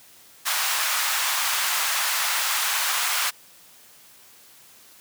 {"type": "high-pass noise", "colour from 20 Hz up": "pink", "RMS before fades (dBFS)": -24, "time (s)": [0.45, 3.31], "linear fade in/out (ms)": 20, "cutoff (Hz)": 940, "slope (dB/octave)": 24, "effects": ["white hiss -51 dBFS RMS until 5 s", "high-pass 80 Hz 12 dB/octave"]}